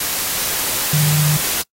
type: tone in noise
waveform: sine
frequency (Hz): 150.5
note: D3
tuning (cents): +43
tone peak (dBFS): -13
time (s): 0.93-1.37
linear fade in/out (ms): 5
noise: white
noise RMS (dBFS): -20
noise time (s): 0-1.62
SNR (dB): +4
effects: noise-tail reverb RT60 0.1 s tail -22 dB re dry + AAC 48 kbps